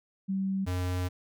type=tone pair in turn; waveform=sine / square; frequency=192.7 / 90.5 Hz; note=G3 / F#2; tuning=-29 / -38 cents; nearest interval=octave + minor second; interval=1309 cents; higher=first; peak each=-27 / -29 dBFS; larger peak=first; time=0.28-0.66 / 0.66-1.09 s; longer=second; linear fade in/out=20 ms; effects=none